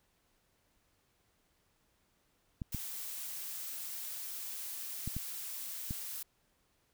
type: clicks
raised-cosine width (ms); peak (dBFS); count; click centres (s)
5; -25; 5; 2.618 / 2.747 / 5.076 / 5.166 / 5.909
type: noise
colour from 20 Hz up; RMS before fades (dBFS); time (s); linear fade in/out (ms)
blue; -42; 2.72-6.23; 5
effects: pink hiss -74 dBFS RMS until 6.93 s